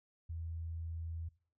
sine tone, 82.41 Hz, E2, in tune, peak -39 dBFS, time 0.29-1.29 s, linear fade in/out 10 ms, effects noise-tail reverb RT60 0.5 s tail -22 dB re dry

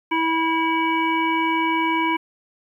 harmonic tone, 325.7 Hz, E4, 21 cents flat, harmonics 1 / 3 / 5 / 7 / 9, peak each -23 / -21 / -33 / -25 / -33 dBFS, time 0.11-2.17 s, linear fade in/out 10 ms, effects 9-bit

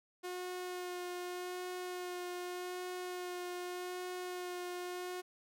sawtooth tone with vibrato, 360 Hz, F#4, 47 cents flat, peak -36 dBFS, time 0.23-5.22 s, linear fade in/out 20 ms, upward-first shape sine, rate 0.84 Hz, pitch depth 14 cents each way, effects none

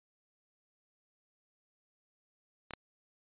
clicks, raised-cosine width 0.3 ms, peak -26 / -22 dBFS, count 2, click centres 2.708 / 2.736 s, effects resampled to 8000 Hz

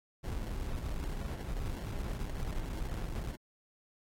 brown noise with sample-and-hold, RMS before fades -37 dBFS, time 0.23-3.37 s, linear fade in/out 20 ms, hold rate 1225 Hz, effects AAC 48 kbps

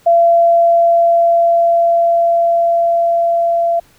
sine tone with level ramp, 680 Hz, F5, 46 cents flat, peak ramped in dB -6 to -11 dBFS, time 0.06-3.8 s, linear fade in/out 10 ms, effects pink hiss -50 dBFS RMS until 3.98 s

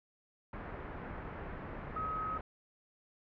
pink low-pass noise, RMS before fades -44 dBFS, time 0.53-2.41 s, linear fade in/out 2 ms, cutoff 1900 Hz, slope 24 dB/octave
sine tone, 1270 Hz, D#6, 35 cents sharp, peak -35 dBFS, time 1.96-2.38 s, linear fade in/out 5 ms
effects none

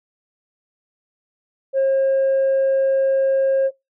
sine tone, 538 Hz, C5, 48 cents sharp, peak -12 dBFS, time 1.73-3.71 s, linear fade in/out 50 ms, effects noise-tail reverb RT60 0.2 s tail -25 dB re dry + tanh soft clip ceiling -13 dBFS

